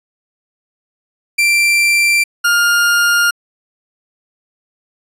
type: tone pair in turn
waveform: 40% pulse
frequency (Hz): 2356 / 1410.6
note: D7 / F6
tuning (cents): +5 / +17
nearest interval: major sixth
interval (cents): 888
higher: first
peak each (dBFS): -9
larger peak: neither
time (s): 1.38-2.24 / 2.44-3.31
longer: second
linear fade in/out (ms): 10
effects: resampled to 32000 Hz